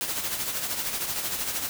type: noise with tremolo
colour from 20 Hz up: white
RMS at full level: -28 dBFS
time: 0.01-1.69 s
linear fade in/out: 0 ms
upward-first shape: sine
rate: 13 Hz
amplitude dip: 50%
effects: none